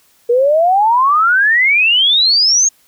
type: exponential sweep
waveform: sine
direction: up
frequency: 465.5 to 6645 Hz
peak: -8 dBFS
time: 0.29-2.69 s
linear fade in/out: 10 ms
effects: white hiss -53 dBFS RMS until 2.87 s